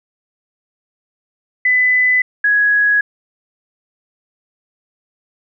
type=tone pair in turn; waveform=sine; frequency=2003 / 1668.8 Hz; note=B6 / G#6; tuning=+24 / +8 cents; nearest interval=minor third; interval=316 cents; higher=first; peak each=-10 dBFS; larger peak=neither; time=1.65-2.22 / 2.44-3.01 s; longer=neither; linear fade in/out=5 ms; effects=none